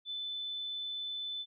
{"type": "tone", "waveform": "sine", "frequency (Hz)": 3512, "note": "A7", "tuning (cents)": -4, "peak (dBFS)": -36, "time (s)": [0.05, 1.46], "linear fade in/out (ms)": 50, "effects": []}